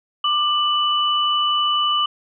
sine tone pair together, 1187 / 2975 Hz, D6 / F#7, +18 / +9 cents, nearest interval octave + major third, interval 1591 cents, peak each -19 dBFS, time 0.24-2.06 s, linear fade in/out 5 ms, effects none

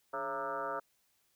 sine tone with frequency modulation, 932.3 Hz, A#5, in tune, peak -34 dBFS, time 0.13-0.8 s, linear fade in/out 10 ms, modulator 128 Hz, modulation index 3.9, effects white hiss -74 dBFS RMS until 1.35 s

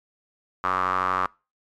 square tone with band-pass filter, 46.25 Hz, F#1, in tune, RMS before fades -24 dBFS, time 0.64-1.26 s, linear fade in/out 0 ms, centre 1200 Hz, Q 6.7, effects noise-tail reverb RT60 0.3 s tail -25 dB re dry + MP3 96 kbps

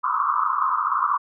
white band-pass noise, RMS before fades -22 dBFS, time 0.03-1.18 s, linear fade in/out 20 ms, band 1000 to 1300 Hz, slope 96 dB/octave, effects none

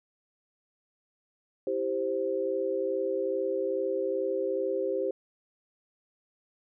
sine chord, C major, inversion first, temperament equal, 329.6 / 392 / 523.3 Hz, E4 / G4 / C5, 0 / 0 / 0 cents, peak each -36 / -30 / -30 dBFS, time 1.67-5.11 s, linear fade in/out 2 ms, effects none

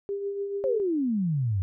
sine tone with tremolo, 400 Hz, G4, 35 cents sharp, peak -26 dBFS, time 0.09-0.8 s, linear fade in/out 0 ms, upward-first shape triangle, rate 6.9 Hz, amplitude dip 50%
sine exponential sweep, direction down, 554 to 89.5 Hz, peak -23 dBFS, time 0.64-1.62 s, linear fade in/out 0 ms
effects none

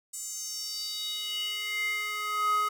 square tone with high-pass filter sweep, 420.5 Hz, G#4, 22 cents sharp, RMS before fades -32 dBFS, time 0.13-2.69 s, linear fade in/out 10 ms, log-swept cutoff 7800 to 1100 Hz, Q 5.4, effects none

